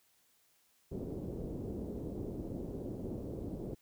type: low-pass noise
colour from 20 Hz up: white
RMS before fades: -41 dBFS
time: 0.91-3.75 s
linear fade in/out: 10 ms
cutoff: 420 Hz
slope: 24 dB/octave
effects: white hiss -71 dBFS RMS until 3.81 s